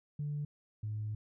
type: tone pair in turn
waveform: sine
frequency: 146.83 / 106.82 Hz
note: D3 / G#2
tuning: 0 / +49 cents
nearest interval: tritone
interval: 551 cents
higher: first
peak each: -33 / -34 dBFS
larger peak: first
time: 0.19-0.45 / 0.83-1.15 s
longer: second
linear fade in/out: 5 ms
effects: tanh soft clip ceiling -30 dBFS